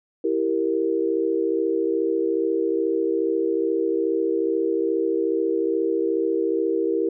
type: chord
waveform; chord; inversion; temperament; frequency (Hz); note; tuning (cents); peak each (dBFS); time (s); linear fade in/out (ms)
sine; E diminished; none; equal; 329.6 / 392 / 466.2; E4 / G4 / Bb4; 0 / 0 / 0; -24; 0.24-7.09; 5
effects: none